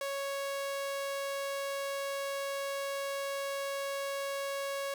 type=tone; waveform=sawtooth; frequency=554.4 Hz; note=C#5; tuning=in tune; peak=-30 dBFS; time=0.01-4.94 s; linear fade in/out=2 ms; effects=none